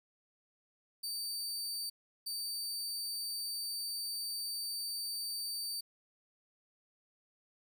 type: tone bursts at uneven times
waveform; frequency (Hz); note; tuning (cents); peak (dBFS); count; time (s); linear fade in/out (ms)
sawtooth; 4611; D8; -33; -34; 2; 1.03-1.9 / 2.26-5.81; 10
effects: none